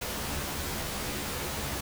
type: noise with comb filter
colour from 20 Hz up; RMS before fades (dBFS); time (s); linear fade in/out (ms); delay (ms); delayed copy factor
pink; -34; 0.01-1.81; 10; 14; +0.9
effects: none